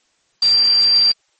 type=tone in noise; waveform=sine; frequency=4712 Hz; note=D8; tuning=5 cents sharp; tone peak=-10 dBFS; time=0.42-1.12 s; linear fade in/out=5 ms; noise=white; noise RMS=-28 dBFS; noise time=0.42-1.12 s; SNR=+15 dB; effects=white hiss -62 dBFS RMS until 1.39 s + MP3 32 kbps